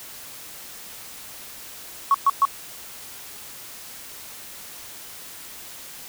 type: tone bursts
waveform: triangle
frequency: 1111 Hz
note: C#6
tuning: 4 cents sharp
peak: -9 dBFS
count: 3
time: 2.11-2.452 s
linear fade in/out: 2 ms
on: 34 ms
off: 120 ms
effects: tanh soft clip ceiling -11 dBFS + white hiss -40 dBFS RMS until 6.08 s